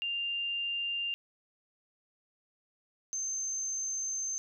sine tone pair in turn, 2794 / 6272 Hz, F7 / G8, 0 / 0 cents, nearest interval octave + major second, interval 1400 cents, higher second, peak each -31 / -32 dBFS, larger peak first, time 0.02-1.14 / 3.13-4.38 s, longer second, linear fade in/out 0 ms, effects none

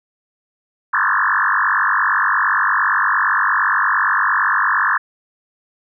sine tone with frequency modulation, 1384 Hz, F6, 16 cents flat, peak -13 dBFS, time 0.93-4.98 s, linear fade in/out 10 ms, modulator 48.7 Hz, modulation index 8, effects none

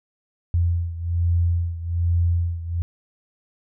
sine beating tone pair, 85.4 / 86.6 Hz, F2 / F2, -38 / -14 cents, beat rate 1.2 Hz, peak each -20 / -24 dBFS, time 0.54-2.82 s, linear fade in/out 0 ms, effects none

